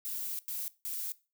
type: noise bursts at uneven times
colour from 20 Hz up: violet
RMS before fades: -37 dBFS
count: 3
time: 0.05-0.39 / 0.48-0.68 / 0.85-1.12 s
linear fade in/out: 0 ms
effects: noise-tail reverb RT60 0.3 s tail -19 dB re dry